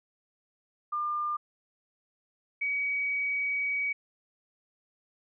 sine tone pair in turn, 1200 / 2265 Hz, D6 / C#7, +37 / +37 cents, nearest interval major seventh, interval 1100 cents, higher second, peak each -28 / -27 dBFS, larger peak second, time 0.92-1.37 / 2.61-3.93 s, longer second, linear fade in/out 10 ms, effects none

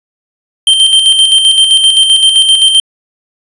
square tone with tremolo, 3136 Hz, G7, in tune, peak -3 dBFS, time 0.67-2.8 s, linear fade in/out 2 ms, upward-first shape square, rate 7.7 Hz, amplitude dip 45%, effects resampled to 24000 Hz

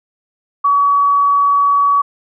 sine tone, 1134 Hz, C#6, 39 cents sharp, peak -9 dBFS, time 0.64-2.02 s, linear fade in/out 10 ms, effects none

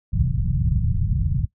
white low-pass noise, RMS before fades -21 dBFS, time 0.12-1.46 s, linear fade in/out 5 ms, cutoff 160 Hz, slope 48 dB/octave, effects noise-tail reverb RT60 0.1 s tail -18 dB re dry

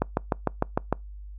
click train, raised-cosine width 1 ms, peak -8 dBFS, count 7, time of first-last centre 0.02-0.926 s, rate 6.62 Hz, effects noise-tail reverb RT60 0.2 s tail -26 dB re dry + added 50 Hz sine -38 dBFS peak until 1.38 s

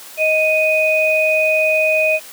sine tone pair together, 626.8 / 2490 Hz, D#5 / D#7, +13 / +1 cents, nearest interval 2 octaves, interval 2388 cents, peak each -15 dBFS, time 0.17-2.2 s, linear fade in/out 50 ms, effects white hiss -37 dBFS RMS until 2.32 s + high-pass 300 Hz 12 dB/octave

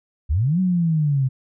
sine linear two-way sweep, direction up then down, 61.74 to 188.8 to 128.3 Hz, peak -16 dBFS, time 0.29-1.29 s, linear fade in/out 20 ms, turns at 0.6 s, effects none

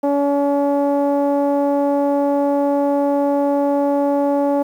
sawtooth tone with low-pass filter, 283.7 Hz, C#4, 40 cents sharp, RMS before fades -17 dBFS, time 0.03-4.63 s, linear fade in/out 10 ms, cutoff 710 Hz, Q 4, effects 8-bit

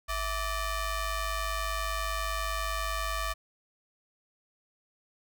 sawtooth ring-modulated tone, 605 Hz, D#5, 49 cents flat, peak -23 dBFS, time 0.08-3.34 s, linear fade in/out 20 ms, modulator 555 Hz, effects none

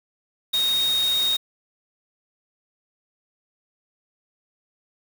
sine tone in noise, 3729 Hz, A#7, in tune, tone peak -19 dBFS, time 0.53-1.37 s, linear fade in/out 10 ms, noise white, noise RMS -32 dBFS, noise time 0.53-1.37 s, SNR +10 dB, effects none

